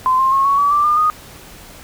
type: tone with pitch steps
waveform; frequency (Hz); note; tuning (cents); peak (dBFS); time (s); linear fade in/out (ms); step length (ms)
sine; 1031 / 1058.2 / 1086 / 1114.6 / 1144 / 1174.1 / 1205 / 1236.7; C6 / C6 / C#6 / C#6 / D6 / D6 / D6 / D#6; -26 / +19 / -36 / +9 / -46 / -1 / +44 / -11; -11; 0.06-1.1; 0; 130
effects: pink hiss -39 dBFS RMS until 1.83 s